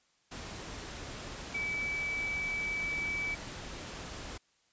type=tone in noise; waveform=sine; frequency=2299 Hz; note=D7; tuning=37 cents flat; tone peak=-32 dBFS; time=1.54-3.35 s; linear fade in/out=10 ms; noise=pink; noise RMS=-43 dBFS; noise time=0.31-4.38 s; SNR=+8 dB; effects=white hiss -71 dBFS RMS until 4.72 s + resampled to 16000 Hz

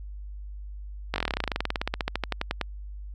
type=slowing click train; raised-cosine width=0.3 ms; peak=-10 dBFS; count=30; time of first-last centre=1.14-2.613 s; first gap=20 ms; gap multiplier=1.06; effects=added 50 Hz sine -36 dBFS peak until 3.14 s

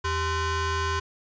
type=ring-modulated tone; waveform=30% pulse; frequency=476.5 Hz; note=A#4; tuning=38 cents sharp; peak=-19 dBFS; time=0.04-1 s; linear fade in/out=10 ms; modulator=559 Hz; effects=resampled to 16000 Hz

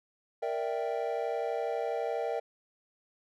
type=chord; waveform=triangle; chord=E half-diminished seventh; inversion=second; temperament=equal; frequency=466.2 / 587.3 / 659.3 / 784 Hz; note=Bb4 / D5 / E5 / G5; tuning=0 / 0 / 0 / 0 cents; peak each=-32 / -35 / -34 / -35 dBFS; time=0.42-2.4 s; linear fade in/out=10 ms; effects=none

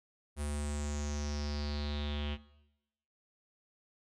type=tone with low-pass filter sweep; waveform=square; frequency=73.42 Hz; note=D2; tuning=in tune; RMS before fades=-36 dBFS; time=0.36-2.38 s; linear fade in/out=50 ms; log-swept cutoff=9900 to 3000 Hz; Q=6.3; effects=noise-tail reverb RT60 0.9 s tail -18 dB re dry

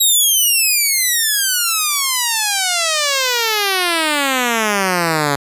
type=exponential sweep; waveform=5% pulse; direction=down; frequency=3863 to 138.59 Hz; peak=-3 dBFS; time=0-5.36 s; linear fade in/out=10 ms; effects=resampled to 32000 Hz

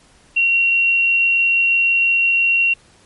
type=tone; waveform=sine; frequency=2743 Hz; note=F7; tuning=32 cents flat; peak=-12 dBFS; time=0.36-2.74 s; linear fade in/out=10 ms; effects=pink hiss -51 dBFS RMS until 3.05 s + MP3 48 kbps

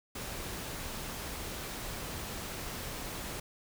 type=noise; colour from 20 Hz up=pink; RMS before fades=-40 dBFS; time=0.15-3.4 s; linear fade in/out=5 ms; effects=none

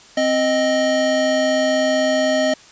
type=tone pair together; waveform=square; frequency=261.6 / 622.3 Hz; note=C4 / D#5; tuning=0 / 0 cents; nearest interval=octave + minor third; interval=1500 cents; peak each=-22 / -17 dBFS; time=0.17-2.54 s; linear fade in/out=5 ms; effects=white hiss -45 dBFS RMS until 2.71 s + resampled to 16000 Hz

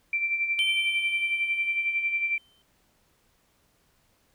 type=tone with tremolo; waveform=sine; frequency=2349 Hz; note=D7; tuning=in tune; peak=-22 dBFS; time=0.13-2.38 s; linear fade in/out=2 ms; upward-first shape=sine; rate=11 Hz; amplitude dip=55%
type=tone with exponential decay; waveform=triangle; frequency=3091 Hz; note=G7; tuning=25 cents flat; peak=-22 dBFS; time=0.59-2.62 s; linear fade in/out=0 ms; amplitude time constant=440 ms
effects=pink hiss -67 dBFS RMS until 4.34 s

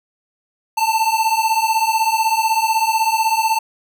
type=beating tone pair; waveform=square; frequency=880 / 896 Hz; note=A5 / A5; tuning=0 / +31 cents; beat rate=16 Hz; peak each=-19 / -18 dBFS; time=0.77-3.59 s; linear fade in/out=10 ms; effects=none

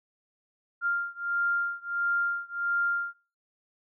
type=beating tone pair; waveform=sine; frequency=1396 / 1397.5 Hz; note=F6 / F6; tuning=-1 / +1 cents; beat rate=1.5 Hz; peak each=-29 / -30 dBFS; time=0.81-3.15 s; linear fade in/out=50 ms; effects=noise-tail reverb RT60 0.4 s tail -22 dB re dry

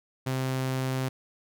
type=tone; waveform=sawtooth; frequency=130.81 Hz; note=C3; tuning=in tune; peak=-23 dBFS; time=0.26-1.09 s; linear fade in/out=10 ms; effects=none

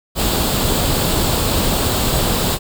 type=noise with comb filter; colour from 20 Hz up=pink; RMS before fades=-17 dBFS; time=0.15-2.59 s; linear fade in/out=50 ms; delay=0.25 ms; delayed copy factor=+0.5; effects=none

